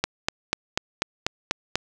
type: click train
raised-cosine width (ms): 0.2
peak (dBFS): -4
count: 8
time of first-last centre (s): 0.04-1.756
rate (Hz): 4.08
effects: none